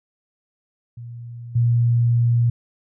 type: tone with level steps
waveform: sine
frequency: 118.6 Hz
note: A#2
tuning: 30 cents sharp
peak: -32 / -14 dBFS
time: 0.97-2.5 s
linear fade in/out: 5 ms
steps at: 1.55 s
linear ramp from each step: 10 ms
effects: none